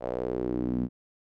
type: tone with band-pass filter sweep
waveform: sawtooth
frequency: 61.74 Hz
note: B1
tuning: in tune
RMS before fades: -30 dBFS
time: 0-0.89 s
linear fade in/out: 50 ms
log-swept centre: 600 to 220 Hz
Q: 3.5
effects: none